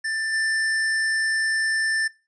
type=tone with level steps; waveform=square; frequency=1775 Hz; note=A6; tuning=15 cents sharp; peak=-25 / -22 dBFS; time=0.04-2.08 s; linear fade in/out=10 ms; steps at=0.32 s; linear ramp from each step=20 ms; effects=noise-tail reverb RT60 0.3 s tail -20 dB re dry + resampled to 22050 Hz